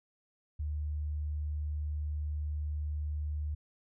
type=tone; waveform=sine; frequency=75 Hz; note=D2; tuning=37 cents sharp; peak=-32 dBFS; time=0.59-3.55 s; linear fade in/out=10 ms; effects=none